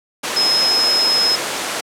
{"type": "tone in noise", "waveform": "sine", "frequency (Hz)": 5140, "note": "E8", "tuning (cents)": -45, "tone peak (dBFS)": -13, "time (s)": [0.36, 1.36], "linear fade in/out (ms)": 10, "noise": "pink", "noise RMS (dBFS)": -20, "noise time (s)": [0.23, 1.81], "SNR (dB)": 4, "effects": ["high-pass 400 Hz 12 dB/octave", "low-pass 10000 Hz 12 dB/octave"]}